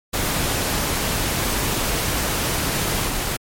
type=noise with level steps; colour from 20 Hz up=pink; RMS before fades=-22 / -24 dBFS; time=0.13-3.37 s; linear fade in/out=10 ms; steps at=3.08 s; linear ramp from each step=2 ms; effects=MP3 64 kbps